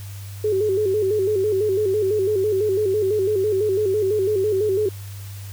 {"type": "tone with vibrato", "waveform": "sine", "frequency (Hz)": 403.9, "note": "G#4", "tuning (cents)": -48, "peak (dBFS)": -17, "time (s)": [0.44, 4.89], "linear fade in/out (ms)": 5, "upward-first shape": "square", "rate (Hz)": 6, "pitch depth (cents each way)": 96, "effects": ["added 99 Hz sine -32 dBFS peak until 5.52 s", "white hiss -44 dBFS RMS until 5.52 s"]}